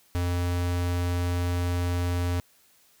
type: tone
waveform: square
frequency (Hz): 88.1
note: F2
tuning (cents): +16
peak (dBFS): -25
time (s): 0.15-2.4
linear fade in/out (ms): 0
effects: white hiss -61 dBFS RMS until 3 s